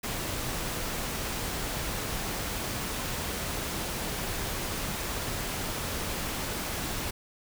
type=noise; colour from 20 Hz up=pink; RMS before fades=-33 dBFS; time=0.03-7.11 s; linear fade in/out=10 ms; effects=none